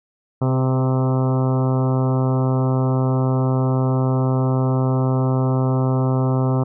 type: harmonic tone with a mistuned harmonic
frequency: 130 Hz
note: C3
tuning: 11 cents flat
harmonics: 1 / 2 / 3 / 4 / 5 / 6 / 7 / 8 / 9 / 10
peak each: -17 / -23 / -27 / -29 / -31 / -33 / -34 / -35 / -36 / -37 dBFS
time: 0.41-6.64 s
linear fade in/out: 10 ms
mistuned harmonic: 3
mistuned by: +17 cents
effects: none